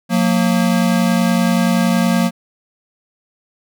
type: tone pair together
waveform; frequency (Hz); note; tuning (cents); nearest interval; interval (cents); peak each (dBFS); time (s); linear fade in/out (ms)
square; 180 / 230.6; F#3 / A#3; -47 / -19; major third; 428; -16; 0.09-2.31; 50
effects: none